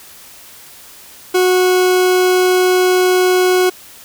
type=tone; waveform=40% pulse; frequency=366.6 Hz; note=F#4; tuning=16 cents flat; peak=-9 dBFS; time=1.34-3.7 s; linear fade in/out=10 ms; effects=white hiss -39 dBFS RMS until 4.04 s